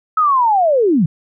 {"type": "linear sweep", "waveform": "sine", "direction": "down", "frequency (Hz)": [1300, 140], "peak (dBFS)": -10, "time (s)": [0.17, 1.06], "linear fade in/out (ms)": 5, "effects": []}